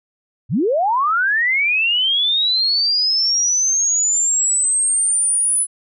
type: linear sweep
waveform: sine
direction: up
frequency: 87.31 to 10080 Hz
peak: -14 dBFS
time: 0.49-5.67 s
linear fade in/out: 50 ms
effects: none